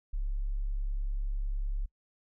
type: tone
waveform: sine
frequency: 34.65 Hz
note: C#1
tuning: in tune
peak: -29 dBFS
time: 0.13-1.86 s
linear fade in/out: 10 ms
effects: noise-tail reverb RT60 0.1 s tail -23 dB re dry